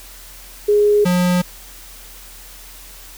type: tone pair in turn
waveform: sine / square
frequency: 415.3 / 179 Hz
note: G#4 / F3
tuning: 0 / +43 cents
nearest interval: octave + minor third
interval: 1457 cents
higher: first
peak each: -10 / -14 dBFS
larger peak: first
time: 0.68-1.05 / 1.05-1.42 s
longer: neither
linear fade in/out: 10 ms
effects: added 42 Hz sine -41 dBFS peak until 3.17 s + white hiss -40 dBFS RMS until 3.17 s